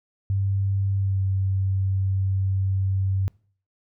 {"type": "tone with pitch glide", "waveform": "sine", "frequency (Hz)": [98, 96.09], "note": ["G2", "G2"], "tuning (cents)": [0, -34], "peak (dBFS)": -20, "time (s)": [0.3, 3.28], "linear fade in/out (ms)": 0, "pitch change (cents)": -34, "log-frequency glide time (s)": [0.98, 1.2], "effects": ["noise-tail reverb RT60 0.5 s tail -25 dB re dry"]}